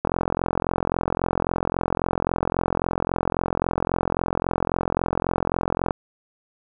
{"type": "click train", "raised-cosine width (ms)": 1, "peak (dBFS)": -7, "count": 257, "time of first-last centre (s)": [0.05, 5.908], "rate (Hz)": 43.7, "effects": []}